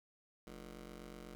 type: ring-modulated tone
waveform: 15% pulse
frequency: 129.7 Hz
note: C3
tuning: 15 cents flat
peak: -40 dBFS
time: 0.47-1.35 s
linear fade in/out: 0 ms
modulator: 88.9 Hz
effects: none